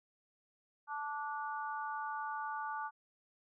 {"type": "harmonic tone", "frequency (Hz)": 292, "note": "D4", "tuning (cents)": -10, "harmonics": [3, 4, 5], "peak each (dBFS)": [-40, -42, -44], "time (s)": [0.87, 2.91], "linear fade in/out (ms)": 50, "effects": []}